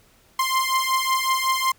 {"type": "beating tone pair", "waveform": "sawtooth", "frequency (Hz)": [1046.5, 1051.9], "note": ["C6", "C6"], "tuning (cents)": [0, 9], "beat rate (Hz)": 5.4, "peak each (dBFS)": -19, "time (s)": [0.39, 1.72], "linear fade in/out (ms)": 5, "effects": ["pink hiss -57 dBFS RMS until 1.78 s"]}